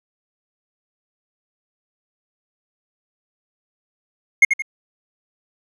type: tone with echo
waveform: triangle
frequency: 2146 Hz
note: C7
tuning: 43 cents sharp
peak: -4 dBFS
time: 4.42-4.45 s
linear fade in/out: 5 ms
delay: 86 ms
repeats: 2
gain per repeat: -8 dB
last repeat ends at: 4.622 s
effects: resampled to 24000 Hz